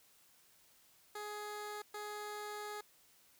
15% pulse tone bursts at uneven times, 418.2 Hz, G#4, 12 cents sharp, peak -36 dBFS, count 2, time 1.15-1.82 / 1.94-2.81 s, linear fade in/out 5 ms, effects white hiss -67 dBFS RMS until 3.39 s

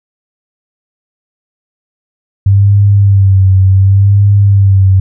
sine tone with vibrato, 98 Hz, G2, in tune, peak -3 dBFS, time 2.46-5 s, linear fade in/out 5 ms, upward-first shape sine, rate 0.68 Hz, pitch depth 55 cents each way, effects none

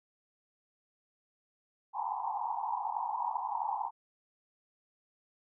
white band-pass noise, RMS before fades -35 dBFS, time 1.93-3.91 s, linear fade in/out 50 ms, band 780 to 1000 Hz, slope 96 dB/octave, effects none

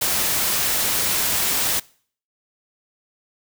white noise, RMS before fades -21 dBFS, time 0.01-1.8 s, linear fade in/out 10 ms, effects noise-tail reverb RT60 0.5 s tail -23 dB re dry

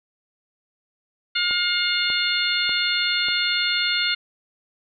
harmonic tone, 712 Hz, F5, 33 cents sharp, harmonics 2 / 3 / 4 / 5 / 6, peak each -26 / -26 / -26 / -26 / -26 dBFS, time 1.35-4.15 s, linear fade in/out 10 ms
click train, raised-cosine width 1 ms, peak -23 dBFS, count 4, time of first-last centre 1.51-3.285 s, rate 1.69 Hz
effects none

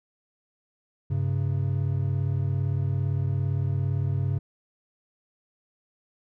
triangle tone pair together, 98 / 135.63 Hz, G2 / C#3, 0 / -37 cents, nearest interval tritone, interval 563 cents, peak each -24 dBFS, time 1.1-4.39 s, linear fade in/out 10 ms, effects none

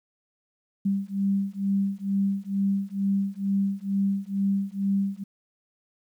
sine beating tone pair, 196 / 198.2 Hz, G3 / G3, 0 / +19 cents, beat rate 2.2 Hz, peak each -26 dBFS, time 0.85-5.24 s, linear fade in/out 10 ms, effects 10-bit

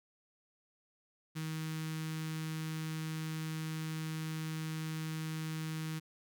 sawtooth tone with notch filter, 158.1 Hz, D#3, 28 cents sharp, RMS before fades -39 dBFS, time 1.35-6 s, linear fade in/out 20 ms, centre 630 Hz, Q 0.54, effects none

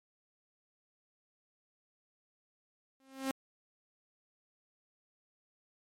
sawtooth tone with exponential growth, 267.1 Hz, C4, 36 cents sharp, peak -25 dBFS, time 3-3.31 s, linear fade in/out 1 ms, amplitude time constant 66 ms, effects MP3 64 kbps

